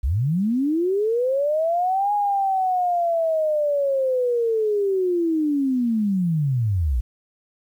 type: linear two-way sweep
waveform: sine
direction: up then down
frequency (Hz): 54 to 830.6 to 54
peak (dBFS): -18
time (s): 0.03-7.01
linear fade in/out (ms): 10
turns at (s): 2.13
effects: 9-bit